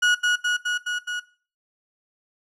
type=tone with echo; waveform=35% pulse; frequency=1456 Hz; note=F#6; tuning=28 cents flat; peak=-15 dBFS; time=0.02-0.15 s; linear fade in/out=10 ms; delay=210 ms; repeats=5; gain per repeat=-2 dB; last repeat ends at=1.2 s; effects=noise-tail reverb RT60 0.4 s tail -18 dB re dry + low-pass 7000 Hz 12 dB/octave